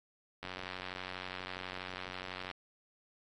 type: click train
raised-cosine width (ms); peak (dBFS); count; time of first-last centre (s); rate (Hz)
0.3; -25; 193; 0.43-2.512; 92.2
effects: AAC 32 kbps